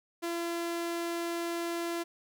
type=tone; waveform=sawtooth; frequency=340 Hz; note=F4; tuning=46 cents flat; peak=-28 dBFS; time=0.22-2.04 s; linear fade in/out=20 ms; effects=none